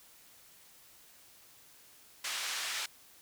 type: band-pass noise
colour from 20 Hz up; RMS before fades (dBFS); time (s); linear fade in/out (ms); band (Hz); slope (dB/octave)
pink; -37; 2.24-2.86; 5; 1600 to 7900; 12
effects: white hiss -59 dBFS RMS until 3.21 s